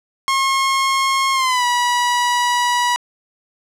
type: tone with pitch glide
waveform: sawtooth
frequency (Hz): 1079 to 972.4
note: C#6 to B5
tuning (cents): -47 to -27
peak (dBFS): -11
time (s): 0.28-2.96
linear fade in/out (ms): 0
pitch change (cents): -180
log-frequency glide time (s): 1.33-1.65
effects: low-pass 9000 Hz 12 dB/octave + 8-bit